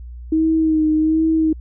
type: tone with vibrato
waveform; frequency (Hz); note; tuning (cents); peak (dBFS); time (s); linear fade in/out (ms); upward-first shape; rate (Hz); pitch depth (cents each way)
sine; 315.2; D#4; +23; -13; 0.32-1.53; 5; sine; 1.3; 33
effects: added 60 Hz sine -31 dBFS peak until 1.6 s